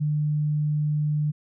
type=tone; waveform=sine; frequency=150 Hz; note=D3; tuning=37 cents sharp; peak=-21 dBFS; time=0-1.32 s; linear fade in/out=20 ms; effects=none